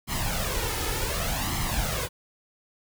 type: noise with flanger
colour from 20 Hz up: pink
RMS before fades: -28 dBFS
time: 0.07-2.09 s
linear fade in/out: 50 ms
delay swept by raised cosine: 0.96 to 2.36 ms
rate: 0.67 Hz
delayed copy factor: +0.65
effects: none